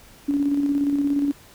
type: tone with tremolo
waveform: sine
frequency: 284.4 Hz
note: C#4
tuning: 45 cents sharp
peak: -17 dBFS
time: 0.28-1.32 s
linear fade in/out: 10 ms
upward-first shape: square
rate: 17 Hz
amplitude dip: 35%
effects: pink hiss -49 dBFS RMS until 1.54 s